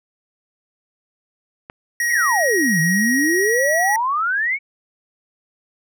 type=click; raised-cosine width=0.5 ms; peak=-19 dBFS; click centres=1.699 s
type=tone with pitch glide; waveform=square; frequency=1894 to 1921.5 Hz; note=A#6 to B6; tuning=+27 to -48 cents; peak=-18 dBFS; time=2-3.96 s; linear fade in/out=2 ms; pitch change=+25 cents; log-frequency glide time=3.37-3.6 s
type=exponential two-way sweep; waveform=sine; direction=down then up; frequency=2284 to 154.7 to 2284 Hz; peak=-17 dBFS; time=2.09-4.59 s; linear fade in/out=50 ms; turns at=2.8 s
effects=none